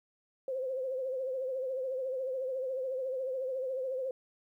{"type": "tone with vibrato", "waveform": "sine", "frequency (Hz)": 521, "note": "C5", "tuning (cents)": -7, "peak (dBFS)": -32, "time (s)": [0.48, 4.11], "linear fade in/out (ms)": 2, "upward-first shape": "triangle", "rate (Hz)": 14, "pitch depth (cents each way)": 76, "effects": ["12-bit"]}